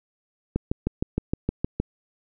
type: click train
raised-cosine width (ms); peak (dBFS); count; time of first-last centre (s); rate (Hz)
3; -10; 9; 0.56-1.8; 6.45
effects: none